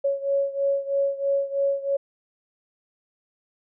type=beating tone pair; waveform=sine; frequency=554.4 / 557.5 Hz; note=C#5 / C#5; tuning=0 / +10 cents; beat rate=3.1 Hz; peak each=-23 / -26 dBFS; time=0.04-1.97 s; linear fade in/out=10 ms; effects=none